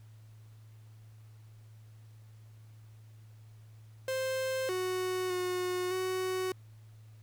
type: tone with pitch steps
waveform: 45% pulse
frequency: 524 / 369.3 / 363.2 / 372.3 Hz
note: C5 / F#4 / F#4 / F#4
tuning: +2 / -3 / -32 / +11 cents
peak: -31 dBFS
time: 4.08-6.52 s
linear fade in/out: 2 ms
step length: 610 ms
effects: added 109 Hz sine -51 dBFS peak until 7.22 s + pink hiss -68 dBFS RMS until 7.22 s